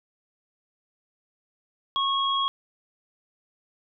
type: tone pair together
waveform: sine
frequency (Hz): 1096 / 3303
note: C#6 / G#7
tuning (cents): -20 / -10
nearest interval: octave + perfect fifth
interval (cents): 1910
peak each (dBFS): -24 / -26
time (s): 1.96-2.48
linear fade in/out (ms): 0
effects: none